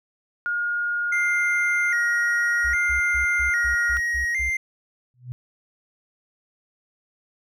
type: tone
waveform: sine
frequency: 1427 Hz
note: F6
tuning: 37 cents sharp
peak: -22 dBFS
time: 0.46-3.97 s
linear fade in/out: 0 ms
type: tone with vibrato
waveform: triangle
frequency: 1989 Hz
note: B6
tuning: 12 cents sharp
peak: -20 dBFS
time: 1.12-4.57 s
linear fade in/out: 5 ms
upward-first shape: square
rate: 0.62 Hz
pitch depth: 89 cents each way
type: tone bursts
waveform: sine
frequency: 65 Hz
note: C2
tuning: 11 cents flat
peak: -29 dBFS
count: 8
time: 2.64-4.5 s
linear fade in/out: 10 ms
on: 110 ms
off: 140 ms
type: tone with exponential growth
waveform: sine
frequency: 124.6 Hz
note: B2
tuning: 16 cents sharp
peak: -26 dBFS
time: 5.14-5.32 s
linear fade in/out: 0 ms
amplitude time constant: 39 ms
effects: none